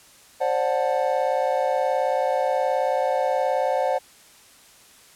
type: chord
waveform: triangle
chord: D dominant seventh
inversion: third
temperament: just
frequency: 528.6 / 587.3 / 734.2 / 881 Hz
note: C5 / D5 / F#5 / A5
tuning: +18 / 0 / -14 / +2 cents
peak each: -22 / -24 / -23 / -27 dBFS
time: 0.4-3.99 s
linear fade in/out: 20 ms
effects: white hiss -51 dBFS RMS until 5.15 s + low-pass 11000 Hz 12 dB/octave